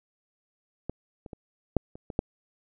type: clicks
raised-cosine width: 2 ms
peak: -18 / -28 / -26 / -8 / -30 / -23 / -10 dBFS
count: 7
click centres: 0.896 / 1.262 / 1.332 / 1.767 / 1.955 / 2.102 / 2.191 s
effects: none